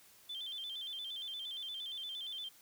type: tone with vibrato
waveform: triangle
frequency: 3322 Hz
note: G#7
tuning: in tune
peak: -37 dBFS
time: 0.29-2.49 s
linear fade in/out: 10 ms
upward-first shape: square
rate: 8.6 Hz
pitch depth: 89 cents each way
effects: tanh soft clip ceiling -38 dBFS + white hiss -62 dBFS RMS until 2.61 s